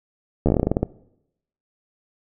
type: slowing click train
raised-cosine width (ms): 2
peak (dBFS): -5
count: 13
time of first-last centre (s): 0.46-0.83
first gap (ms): 12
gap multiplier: 1.16
effects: noise-tail reverb RT60 0.8 s tail -20 dB re dry